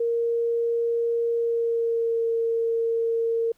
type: tone with pitch glide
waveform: sine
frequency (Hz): 466.2 to 458.7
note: A#4 to A#4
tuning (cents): 0 to -28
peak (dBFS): -21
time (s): 0-3.52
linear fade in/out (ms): 5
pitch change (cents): -28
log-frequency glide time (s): 1.35-2.24
effects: pink hiss -65 dBFS RMS until 3.57 s